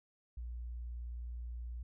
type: tone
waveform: sine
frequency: 59.5 Hz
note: A#1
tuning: 36 cents sharp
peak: -40 dBFS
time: 0.37-1.83 s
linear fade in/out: 5 ms
effects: none